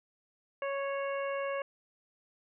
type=harmonic tone with a mistuned harmonic; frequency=554.4 Hz; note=C#5; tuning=in tune; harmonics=1 / 2 / 3 / 4 / 5; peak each=-33 / -39 / -43 / -45 / -47 dBFS; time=0.62-1.62 s; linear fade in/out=2 ms; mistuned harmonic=4; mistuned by=-15 cents; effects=none